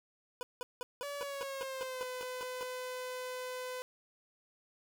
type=tone bursts; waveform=25% pulse; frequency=493.9 Hz; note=B4; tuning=in tune; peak=-34 dBFS; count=12; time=0.41-2.63 s; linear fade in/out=0 ms; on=20 ms; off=180 ms
type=tone with pitch glide; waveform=sawtooth; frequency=571 to 505.8 Hz; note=D5 to B4; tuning=-49 to +41 cents; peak=-35 dBFS; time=1.03-3.82 s; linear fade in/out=0 ms; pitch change=-210 cents; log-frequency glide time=1.17-2.06 s
effects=none